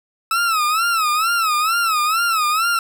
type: tone with vibrato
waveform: 40% pulse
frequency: 1300 Hz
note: E6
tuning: 24 cents flat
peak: -15 dBFS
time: 0.31-2.79 s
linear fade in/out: 2 ms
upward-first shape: sine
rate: 2.2 Hz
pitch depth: 130 cents each way
effects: none